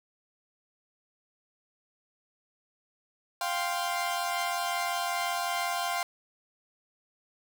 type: chord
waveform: sawtooth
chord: F suspended second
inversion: none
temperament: equal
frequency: 698.5 / 784 / 1046.5 Hz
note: F5 / G5 / C6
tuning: 0 / 0 / 0 cents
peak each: -28 / -31 / -30 dBFS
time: 3.41-6.03 s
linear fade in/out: 2 ms
effects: none